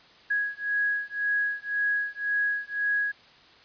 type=beating tone pair; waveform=sine; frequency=1661.2 / 1663.1 Hz; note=G#6 / G#6; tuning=0 / +2 cents; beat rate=1.9 Hz; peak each=-28 dBFS; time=0.3-3.12 s; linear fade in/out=10 ms; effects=white hiss -54 dBFS RMS until 3.64 s + resampled to 11025 Hz